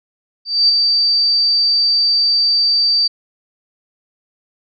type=tone with ADSR envelope; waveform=sine; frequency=4642 Hz; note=D8; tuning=21 cents flat; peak=-7 dBFS; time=0.45-3.08 s; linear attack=240 ms; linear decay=9 ms; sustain=-4 dB; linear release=13 ms; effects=none